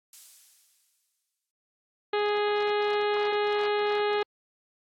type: noise with exponential decay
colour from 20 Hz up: violet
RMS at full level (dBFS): -39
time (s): 0.13-1.51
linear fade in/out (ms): 2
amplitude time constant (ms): 300
type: harmonic tone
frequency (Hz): 415.3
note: G#4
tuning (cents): 0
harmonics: 1 / 2 / 3 / 4 / 5 / 6 / 7 / 8 / 9 / 10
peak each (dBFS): -25 / -31 / -35 / -37 / -39 / -41 / -42 / -43 / -44 / -45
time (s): 2.13-4.23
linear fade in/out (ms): 5
effects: low-pass 9000 Hz 12 dB/octave + AAC 64 kbps